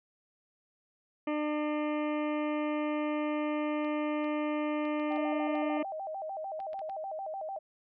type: harmonic tone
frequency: 300 Hz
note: D4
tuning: 37 cents sharp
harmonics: 1 / 2 / 3 / 4 / 6 / 7 / 8 / 9 / 10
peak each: -31 / -35 / -42 / -41 / -49 / -46 / -47 / -53 / -54 dBFS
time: 1.27-5.83 s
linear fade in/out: 5 ms
type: clicks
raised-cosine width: 0.3 ms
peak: -36 dBFS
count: 11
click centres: 3.847 / 4.244 / 4.853 / 4.998 / 5.121 / 5.161 / 5.554 / 6.602 / 6.732 / 6.792 / 6.897 s
type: tone with vibrato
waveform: sine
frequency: 699 Hz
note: F5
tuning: 1 cent sharp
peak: -35 dBFS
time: 5.1-7.59 s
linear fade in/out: 10 ms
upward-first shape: square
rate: 6.7 Hz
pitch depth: 190 cents each way
effects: none